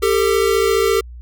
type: tone pair together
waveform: square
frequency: 395.1 / 449.8 Hz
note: G4 / A4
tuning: +14 / +38 cents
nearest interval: major second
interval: 224 cents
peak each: -17 dBFS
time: 0.02-1.01 s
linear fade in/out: 10 ms
effects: added 60 Hz sine -32 dBFS peak until 1.21 s